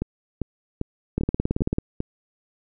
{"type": "two click trains", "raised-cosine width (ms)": 3, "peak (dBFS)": [-12, -9], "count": [6, 12], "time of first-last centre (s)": [[0.02, 2.004], [1.18, 1.784]], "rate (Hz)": [2.52, 18.2], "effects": []}